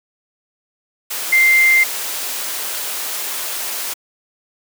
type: tone in noise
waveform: sine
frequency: 2093 Hz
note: C7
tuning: in tune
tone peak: -9 dBFS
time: 1.32-1.84 s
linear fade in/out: 10 ms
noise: white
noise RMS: -24 dBFS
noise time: 1.1-3.94 s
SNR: +12 dB
effects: high-pass 400 Hz 12 dB/octave